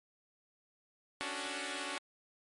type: chord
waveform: 5% pulse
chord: D major seventh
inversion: third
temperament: equal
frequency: 277.2 / 293.7 / 370 / 440 Hz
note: C#4 / D4 / F#4 / A4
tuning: 0 / 0 / 0 / 0 cents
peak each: -31 / -31 / -31 / -37 dBFS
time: 1.21-1.98 s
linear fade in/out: 0 ms
effects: MP3 48 kbps